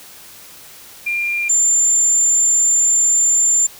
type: tone pair in turn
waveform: sine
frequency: 2394 / 7218 Hz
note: D7 / A8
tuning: +33 / +43 cents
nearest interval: octave + perfect fifth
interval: 1910 cents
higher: second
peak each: -17 / -11 dBFS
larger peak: second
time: 1.06-1.49 / 1.49-3.67 s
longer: second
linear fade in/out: 10 ms
effects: white hiss -40 dBFS RMS until 3.79 s